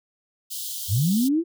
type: high-pass noise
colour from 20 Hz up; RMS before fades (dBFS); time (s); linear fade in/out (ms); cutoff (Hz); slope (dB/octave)
white; -32; 0.5-1.29; 20; 3000; 96
type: linear sweep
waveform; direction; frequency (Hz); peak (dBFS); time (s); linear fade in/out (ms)
sine; up; 80.8 to 348.3; -18; 0.88-1.44; 50
effects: none